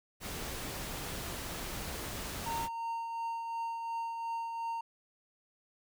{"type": "noise", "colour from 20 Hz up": "pink", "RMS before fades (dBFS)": -40, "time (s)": [0.2, 2.69], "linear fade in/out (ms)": 50}
{"type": "tone with tremolo", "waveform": "triangle", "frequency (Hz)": 920, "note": "A#5", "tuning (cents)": -23, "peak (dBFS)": -31, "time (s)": [2.46, 4.81], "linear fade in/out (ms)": 5, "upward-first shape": "triangle", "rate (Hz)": 2.8, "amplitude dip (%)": 40}
{"effects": []}